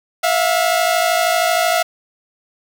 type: tone pair together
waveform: sawtooth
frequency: 659.3 / 712.2 Hz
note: E5 / F5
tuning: 0 / +34 cents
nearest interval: minor second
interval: 134 cents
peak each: -13 dBFS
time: 0.23-1.83 s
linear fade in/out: 10 ms
effects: 8-bit